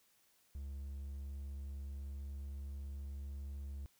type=tone with pitch glide; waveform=triangle; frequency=69.3 to 69.78 Hz; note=C#2 to C#2; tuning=0 to +12 cents; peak=-40 dBFS; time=0.55-3.86 s; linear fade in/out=0 ms; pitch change=+12 cents; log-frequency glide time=1.17-3.46 s; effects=white hiss -72 dBFS RMS until 3.99 s